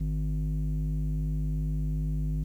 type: tone with low-pass filter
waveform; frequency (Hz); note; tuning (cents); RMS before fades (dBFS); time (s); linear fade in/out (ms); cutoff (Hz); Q
square; 51.3; G#1; -21; -29; 0-2.44; 10; 190; 4
effects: 10-bit